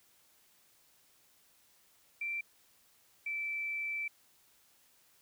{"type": "tone pair in turn", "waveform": "sine", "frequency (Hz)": [2349, 2326], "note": ["D7", "D7"], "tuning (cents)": [0, -17], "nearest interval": "unison", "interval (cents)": 17, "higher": "first", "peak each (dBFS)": [-34, -34], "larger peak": "neither", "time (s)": [[2.21, 2.41], [3.26, 4.08]], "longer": "second", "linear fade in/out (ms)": 5, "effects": ["white hiss -67 dBFS RMS until 5.21 s"]}